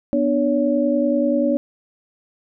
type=tone cluster; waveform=sine; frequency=247.7 / 298 / 564 Hz; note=B3 / D4 / C#5; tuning=+5 / +25 / +30 cents; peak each=-20 dBFS; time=0.13-1.57 s; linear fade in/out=0 ms; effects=none